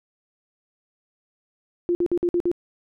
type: tone bursts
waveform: sine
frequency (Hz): 349.2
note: F4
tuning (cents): 0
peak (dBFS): -18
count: 6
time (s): 1.89-2.515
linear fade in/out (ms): 0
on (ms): 60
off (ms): 53
effects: none